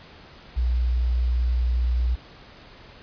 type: tone with quantisation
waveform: sine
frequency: 60.8 Hz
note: B1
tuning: 26 cents flat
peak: -19 dBFS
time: 0.56-2.16 s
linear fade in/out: 20 ms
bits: 8
effects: pink hiss -47 dBFS RMS until 3.02 s + resampled to 11025 Hz